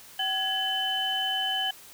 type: tone cluster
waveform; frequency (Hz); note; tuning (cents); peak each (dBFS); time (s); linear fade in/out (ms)
sine; 764 / 1676 / 3033; G5 / G#6 / F#7; -45 / +15 / +42; -32 / -33 / -27; 0.19-1.71; 5
effects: white hiss -49 dBFS RMS until 1.93 s